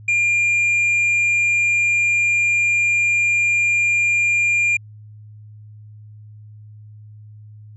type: tone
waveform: triangle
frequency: 2400 Hz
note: D7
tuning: 37 cents sharp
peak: -13 dBFS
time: 0.08-4.77 s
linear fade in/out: 5 ms
effects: added 106 Hz sine -38 dBFS peak until 7.76 s + resampled to 24000 Hz